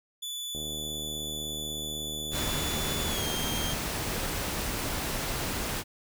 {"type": "tone with pitch glide", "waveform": "sawtooth", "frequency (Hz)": [3469, 3200], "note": ["A7", "G7"], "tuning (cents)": [-25, 35], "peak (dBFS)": -31, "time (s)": [0.22, 3.74], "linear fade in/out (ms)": 10, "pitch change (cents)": -140, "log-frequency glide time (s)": [3.06, 3.26]}
{"type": "click train", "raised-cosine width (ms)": 2, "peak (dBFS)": -28, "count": 244, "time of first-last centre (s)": [0.55, 3.735], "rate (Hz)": 76.3}
{"type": "noise", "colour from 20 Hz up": "pink", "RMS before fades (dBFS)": -32, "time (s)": [2.31, 5.84], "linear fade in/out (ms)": 50}
{"effects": []}